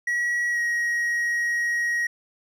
triangle tone with pitch glide, 1919 to 1892.6 Hz, A#6 to A#6, +50 to +26 cents, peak -20 dBFS, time 0.07-2.07 s, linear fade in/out 5 ms, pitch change -24 cents, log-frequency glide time 0.51-0.59 s, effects none

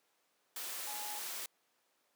sine tone in noise, 838 Hz, G#5, 15 cents sharp, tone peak -46 dBFS, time 0.87-1.19 s, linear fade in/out 2 ms, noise white, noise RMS -42 dBFS, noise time 0.56-1.46 s, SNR -7 dB, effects pink hiss -75 dBFS RMS until 2.15 s + high-pass 400 Hz 12 dB/octave

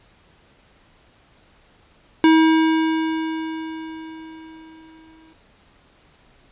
square tone with exponential decay, 320 Hz, D#4, 49 cents sharp, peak -10 dBFS, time 2.24-5.33 s, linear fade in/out 1 ms, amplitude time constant 670 ms, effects pink hiss -55 dBFS RMS until 6.51 s + resampled to 8000 Hz

